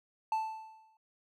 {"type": "tone with exponential decay", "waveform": "triangle", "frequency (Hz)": 880, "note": "A5", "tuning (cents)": 0, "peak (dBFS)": -25, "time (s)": [0.32, 0.97], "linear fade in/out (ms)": 2, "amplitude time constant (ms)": 140, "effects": []}